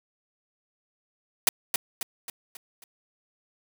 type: noise with echo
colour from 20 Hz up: white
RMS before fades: -19 dBFS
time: 1.47-1.49 s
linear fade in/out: 2 ms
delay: 270 ms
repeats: 5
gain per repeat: -6 dB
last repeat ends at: 2.84 s
effects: none